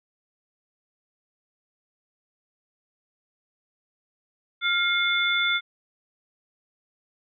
sine tone cluster, 1397 / 2147 / 3497 Hz, F6 / C7 / A7, 0 / +44 / -11 cents, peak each -25 dBFS, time 4.61-5.61 s, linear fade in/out 50 ms, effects none

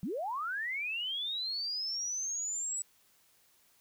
sine linear sweep, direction up, 155.56 to 7902 Hz, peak -33 dBFS, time 0.03-2.82 s, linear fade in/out 0 ms, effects white hiss -67 dBFS RMS until 3.8 s

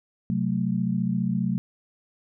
sine chord, F# diminished, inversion second, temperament equal, 130.81 / 185 / 220 Hz, C3 / F#3 / A3, 0 / 0 / 0 cents, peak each -29 / -25 / -27 dBFS, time 0.3-1.58 s, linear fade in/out 0 ms, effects none

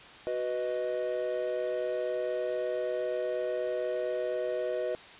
triangle chord, B major, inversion second, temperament equal, 370 / 493.9 / 622.3 Hz, F#4 / B4 / D#5, 0 / 0 / 0 cents, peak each -34 / -31 / -31 dBFS, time 0.27-4.95 s, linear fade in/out 0 ms, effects white hiss -49 dBFS RMS until 5.19 s + resampled to 8000 Hz

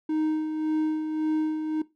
triangle tone with tremolo, 311.1 Hz, D#4, in tune, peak -20 dBFS, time 0.09-1.82 s, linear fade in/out 5 ms, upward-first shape sine, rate 1.8 Hz, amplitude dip 50%, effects noise-tail reverb RT60 0.2 s tail -17 dB re dry

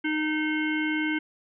harmonic tone with a mistuned harmonic, 308.2 Hz, D#4, 16 cents flat, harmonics 1 / 3 / 5 / 7 / 9 / 10, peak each -26 / -40 / -32 / -31 / -42 / -40 dBFS, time 0.04-1.19 s, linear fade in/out 10 ms, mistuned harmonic 9, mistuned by -15 cents, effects none

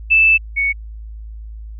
sine tone pair in turn, 2637 / 2222 Hz, E7 / C#7, 0 / +4 cents, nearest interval minor third, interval 296 cents, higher first, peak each -8 / -14 dBFS, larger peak first, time 0.1-0.38 / 0.56-0.73 s, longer first, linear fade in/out 20 ms, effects added 54 Hz sine -29 dBFS peak until 1.79 s

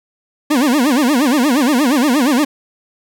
40% pulse tone with vibrato, 270 Hz, C#4, 45 cents flat, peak -10 dBFS, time 0.5-2.45 s, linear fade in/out 10 ms, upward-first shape sine, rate 8.5 Hz, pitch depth 240 cents each way, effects none

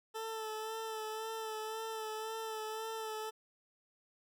20% pulse tone with vibrato, 440 Hz, A4, in tune, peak -34 dBFS, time 0.14-3.31 s, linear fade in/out 20 ms, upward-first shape sine, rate 1.9 Hz, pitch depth 27 cents each way, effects none

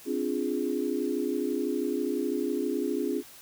sine chord, D half-diminished seventh, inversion third, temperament equal, 261.6 / 293.7 / 349.2 / 415.3 Hz, C4 / D4 / F4 / Ab4, 0 / 0 / 0 / 0 cents, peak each -32 dBFS, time 0.05-3.23 s, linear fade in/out 50 ms, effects white hiss -50 dBFS RMS until 3.41 s

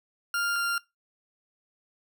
40% pulse tone pair in turn, 1400 / 1393.4 Hz, F6 / F6, +4 / -4 cents, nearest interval unison, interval 8 cents, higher first, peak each -25 dBFS, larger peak neither, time 0.34-0.56 / 0.56-0.78 s, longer neither, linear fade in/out 2 ms, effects noise-tail reverb RT60 0.2 s tail -21 dB re dry

